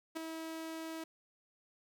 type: tone with ADSR envelope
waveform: sawtooth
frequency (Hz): 323.1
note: E4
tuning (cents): -35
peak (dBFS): -31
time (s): 0.15-1.04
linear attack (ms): 20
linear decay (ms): 5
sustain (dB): -6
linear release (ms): 5
effects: none